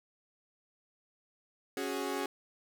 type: chord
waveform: sawtooth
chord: C# suspended fourth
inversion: none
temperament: equal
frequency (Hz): 277.2 / 370 / 415.3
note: C#4 / F#4 / G#4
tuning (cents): 0 / 0 / 0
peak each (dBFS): -34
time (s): 1.77-2.26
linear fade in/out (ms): 2
effects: none